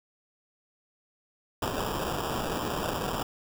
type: noise with sample-and-hold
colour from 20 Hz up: blue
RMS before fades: -31 dBFS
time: 1.62-3.23 s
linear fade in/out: 5 ms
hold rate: 2100 Hz
effects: none